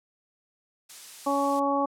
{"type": "noise", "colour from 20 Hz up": "blue", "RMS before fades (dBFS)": -40, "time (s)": [0.89, 1.6], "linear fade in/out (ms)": 10}
{"type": "harmonic tone", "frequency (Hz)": 279.9, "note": "C#4", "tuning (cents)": 17, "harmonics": [1, 2, 3, 4], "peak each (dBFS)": [-28, -28, -28, -28], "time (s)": [1.26, 1.86], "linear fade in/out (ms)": 10}
{"effects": ["low-pass 9000 Hz 12 dB/octave"]}